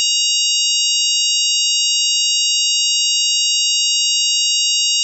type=harmonic tone with a mistuned harmonic; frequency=946 Hz; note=A#5; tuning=25 cents sharp; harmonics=3 / 4 / 5 / 6 / 7 / 8; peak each=-18 / -21 / -22 / -21 / -23 / -22 dBFS; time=0-5.03 s; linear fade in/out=0 ms; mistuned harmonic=6; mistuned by=-28 cents; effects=8-bit